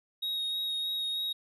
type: tone with vibrato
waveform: triangle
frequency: 3764 Hz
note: A#7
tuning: 16 cents sharp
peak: -29 dBFS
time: 0.22-1.33 s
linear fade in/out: 10 ms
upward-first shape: sine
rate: 3.2 Hz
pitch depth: 13 cents each way
effects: none